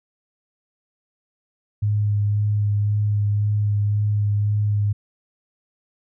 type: tone with vibrato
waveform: sine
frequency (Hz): 103.83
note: G#2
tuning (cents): 0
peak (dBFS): -17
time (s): 1.82-4.93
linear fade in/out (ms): 10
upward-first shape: sine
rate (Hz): 1.9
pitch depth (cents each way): 14
effects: none